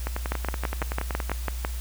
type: two click trains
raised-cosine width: 0.5 ms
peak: -14 / -11 dBFS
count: 14 / 9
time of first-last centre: 0.07-1.296 / 0.32-1.649 s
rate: 10.6 / 6.02 Hz
effects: added 60 Hz sine -29 dBFS peak until 1.8 s + white hiss -43 dBFS RMS until 1.8 s